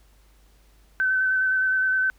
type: tone with vibrato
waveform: sine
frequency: 1527 Hz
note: G6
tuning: 46 cents flat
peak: -19 dBFS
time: 1-2.1 s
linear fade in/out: 0 ms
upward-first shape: square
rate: 9.7 Hz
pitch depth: 12 cents each way
effects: added 50 Hz sine -54 dBFS peak until 2.18 s + pink hiss -62 dBFS RMS until 2.18 s